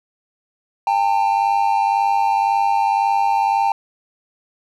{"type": "tone pair together", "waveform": "triangle", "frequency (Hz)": [799, 900.9], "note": ["G5", "A5"], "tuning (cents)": [33, 41], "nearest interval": "major second", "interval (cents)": 208, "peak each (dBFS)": [-15, -16], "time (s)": [0.87, 3.72], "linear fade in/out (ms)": 2, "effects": []}